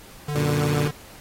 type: tone with vibrato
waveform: square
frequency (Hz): 146.83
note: D3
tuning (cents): 0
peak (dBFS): -26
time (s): 0.28-0.91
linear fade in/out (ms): 5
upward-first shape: triangle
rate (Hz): 7.1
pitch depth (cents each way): 18
type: chord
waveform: 15% pulse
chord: Gb augmented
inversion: none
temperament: equal with one note detuned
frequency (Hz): 92.5 / 118.85 / 146.83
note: Gb2 / Bb2 / D3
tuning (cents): 0 / +34 / 0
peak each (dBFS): -24 / -21 / -19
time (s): 0.35-0.88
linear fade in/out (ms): 5
effects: pink hiss -46 dBFS RMS until 1.2 s + AAC 48 kbps